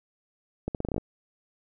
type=accelerating click train; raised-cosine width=2 ms; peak=-16 dBFS; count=9; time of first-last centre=0.68-0.981 s; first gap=68 ms; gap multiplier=0.82; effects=none